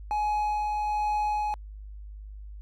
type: tone with tremolo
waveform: triangle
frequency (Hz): 841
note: G#5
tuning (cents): +22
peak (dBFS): -22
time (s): 0.11-1.54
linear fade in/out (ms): 0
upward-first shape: sine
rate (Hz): 1.2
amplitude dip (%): 25
effects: added 51 Hz sine -39 dBFS peak until 2.61 s + AAC 64 kbps